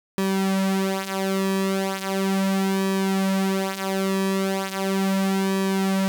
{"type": "tone with flanger", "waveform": "sawtooth", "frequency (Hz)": 192.8, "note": "G3", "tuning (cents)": -28, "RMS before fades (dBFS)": -23, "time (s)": [0.18, 6.08], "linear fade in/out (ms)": 0, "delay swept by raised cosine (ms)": [1.4, 6.6], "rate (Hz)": 0.37, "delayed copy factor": -0.7, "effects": []}